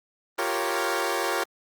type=chord; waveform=15% pulse; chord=G half-diminished seventh; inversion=third; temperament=equal; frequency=349.2 / 392 / 466.2 / 554.4 Hz; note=F4 / G4 / Bb4 / Db5; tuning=0 / 0 / 0 / 0 cents; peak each=-24 dBFS; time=0.38-1.44 s; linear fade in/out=10 ms; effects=Opus 24 kbps